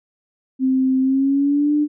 sine tone with pitch glide, 261.6 to 297 Hz, C4 to D4, 0 to +20 cents, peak -14 dBFS, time 0.59-1.88 s, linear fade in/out 50 ms, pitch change +220 cents, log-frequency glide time 1.01-1.74 s, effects none

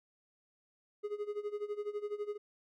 triangle tone with tremolo, 415.3 Hz, G#4, in tune, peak -31 dBFS, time 1.03-2.38 s, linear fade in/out 20 ms, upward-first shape sine, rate 12 Hz, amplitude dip 85%, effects none

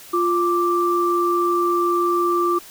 sine tone pair together, 349.2 / 1174.6 Hz, F4 / D6, 0 / 0 cents, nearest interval octave + major sixth, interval 2100 cents, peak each -19 dBFS, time 0.13-2.59 s, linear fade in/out 10 ms, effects white hiss -42 dBFS RMS until 2.7 s

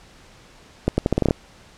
accelerating click train, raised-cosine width 2 ms, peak -4 dBFS, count 9, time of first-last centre 0.88-1.309 s, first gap 100 ms, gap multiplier 0.81, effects pink hiss -49 dBFS RMS until 1.77 s + low-pass 7000 Hz 12 dB/octave

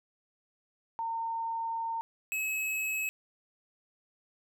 sine / square tone pair in turn, 912 / 2573 Hz, A#5 / E7, -38 / -43 cents, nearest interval octave + tritone, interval 1795 cents, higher second, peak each -31 / -31 dBFS, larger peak neither, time 0.99-2.01 / 2.32-3.09 s, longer first, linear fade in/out 0 ms, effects none

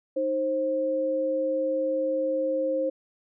sine tone pair together, 310.8 / 530 Hz, D#4 / C5, -2 / +22 cents, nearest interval major sixth, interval 924 cents, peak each -31 / -24 dBFS, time 0.16-2.9 s, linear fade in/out 10 ms, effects none

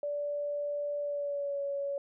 sine tone with pitch glide, 581 to 561.9 Hz, D5 to C#5, -19 to +23 cents, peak -31 dBFS, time 0.03-1.98 s, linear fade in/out 2 ms, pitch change -58 cents, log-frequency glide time 1-1.62 s, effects none

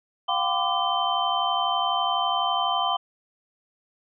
sine tone cluster, 706 / 778 / 1012 / 1176 / 3095 Hz, F5 / G5 / B5 / D6 / G7, +19 / -13 / +42 / +2 / -23 cents, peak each -28 dBFS, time 0.28-2.97 s, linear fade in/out 10 ms, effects none

